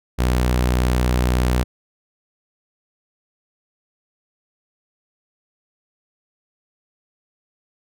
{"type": "tone", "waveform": "sawtooth", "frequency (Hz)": 61.8, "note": "B1", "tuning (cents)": 2, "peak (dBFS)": -12, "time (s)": [0.18, 1.64], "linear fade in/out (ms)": 20, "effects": []}